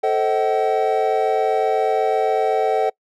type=chord; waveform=triangle; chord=A diminished seventh; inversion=none; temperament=just; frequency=440 / 528 / 633.6 / 760.3 Hz; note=A4 / C5 / Eb5 / Gb5; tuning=0 / +16 / +31 / +47 cents; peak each=-18 / -23 / -22 / -18 dBFS; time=0.03-2.9 s; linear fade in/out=10 ms; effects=noise-tail reverb RT60 0.1 s tail -25 dB re dry